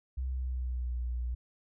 sine tone with pitch glide, 64.6 to 60.62 Hz, C2 to B1, -21 to -32 cents, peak -31 dBFS, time 0.17-1.35 s, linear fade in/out 10 ms, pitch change -111 cents, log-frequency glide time 0.27-0.98 s, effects none

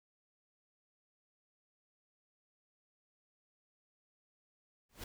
pink noise with exponential growth, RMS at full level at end -40 dBFS, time 4.89-5.04 s, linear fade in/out 5 ms, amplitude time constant 32 ms, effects none

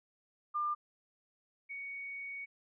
sine tone pair in turn, 1199 / 2234 Hz, D6 / C#7, +36 / +13 cents, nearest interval major seventh, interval 1077 cents, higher second, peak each -31 / -40 dBFS, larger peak first, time 0.54-0.75 / 1.69-2.46 s, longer second, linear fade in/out 20 ms, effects none

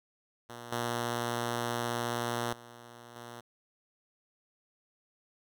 5% pulse tone with level steps, 119 Hz, A#2, 36 cents sharp, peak -32 / -20 / -38 / -33 dBFS, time 0.49-3.41 s, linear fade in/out 10 ms, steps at 0.72 / 2.53 / 3.16 s, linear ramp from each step 2 ms, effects none

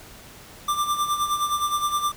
square tone with tremolo, 1184 Hz, D6, 14 cents sharp, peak -20 dBFS, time 0.68-2.12 s, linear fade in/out 5 ms, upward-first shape sine, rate 9.6 Hz, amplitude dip 65%, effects pink hiss -45 dBFS RMS until 2.16 s

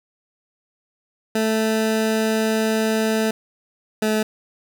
20% pulse tone pair in turn, 220 / 216.2 Hz, A3 / A3, 0 / -30 cents, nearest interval unison, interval 30 cents, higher first, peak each -13 dBFS, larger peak neither, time 1.35-3.31 / 4.02-4.23 s, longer first, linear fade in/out 5 ms, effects none

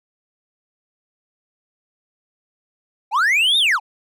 triangle linear two-way sweep, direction up then down, 740 to 3760 to 740 Hz, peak -12 dBFS, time 3.11-3.8 s, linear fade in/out 50 ms, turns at 3.58 s, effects none

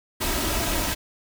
pink noise with comb filter, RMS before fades -25 dBFS, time 0.2-0.95 s, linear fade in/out 20 ms, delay 3.1 ms, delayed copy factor +0.6, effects none

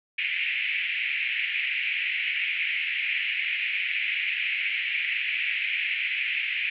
pink band-pass noise, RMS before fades -28 dBFS, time 0.18-6.7 s, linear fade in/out 5 ms, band 2100 to 2700 Hz, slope 48 dB/octave, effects none

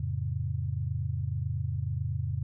sine chord, F augmented, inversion none, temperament just, 87.31 / 109.13 / 136.42 Hz, F2 / A2 / C#3, 0 / -14 / -27 cents, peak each -33 dBFS, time 0-2.43 s, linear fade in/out 5 ms, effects none

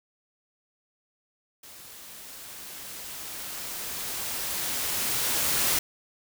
white noise with level ramp, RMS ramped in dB -47 to -24 dBFS, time 1.63-5.79 s, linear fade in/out 5 ms, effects none

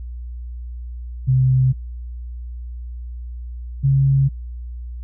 sine tone pair in turn, 130 / 136.38 Hz, C3 / C#3, -11 / -28 cents, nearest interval minor second, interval 83 cents, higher second, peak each -12 dBFS, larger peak neither, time 1.27-1.73 / 3.83-4.29 s, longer neither, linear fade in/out 20 ms, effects added 60 Hz sine -28 dBFS peak until 5.03 s

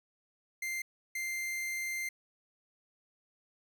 45% pulse tone bursts at uneven times, 2093 Hz, C7, in tune, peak -34 dBFS, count 2, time 0.62-0.82 / 1.15-2.09 s, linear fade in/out 5 ms, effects none

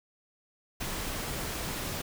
pink noise, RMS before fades -35 dBFS, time 0.8-2.02 s, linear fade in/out 10 ms, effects none

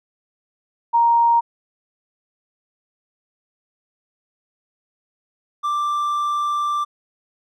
sine / triangle tone pair in turn, 935 / 1178 Hz, A#5 / D6, +5 / +5 cents, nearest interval major third, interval 400 cents, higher second, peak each -12 / -17 dBFS, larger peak first, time 0.93-1.41 / 5.63-6.85 s, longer second, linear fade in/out 20 ms, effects none

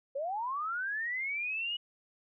sine linear sweep, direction up, 523.3 to 2929 Hz, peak -32 dBFS, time 0.15-1.77 s, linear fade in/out 10 ms, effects none

